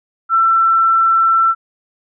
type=tone; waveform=sine; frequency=1341 Hz; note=E6; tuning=29 cents sharp; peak=-9 dBFS; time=0.29-1.55 s; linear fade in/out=50 ms; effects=none